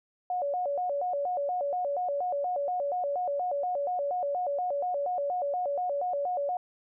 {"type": "tone with vibrato", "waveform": "sine", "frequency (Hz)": 641, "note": "E5", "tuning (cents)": -49, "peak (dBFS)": -27, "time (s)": [0.3, 6.57], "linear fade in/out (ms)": 2, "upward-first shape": "square", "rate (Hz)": 4.2, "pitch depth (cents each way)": 210, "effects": []}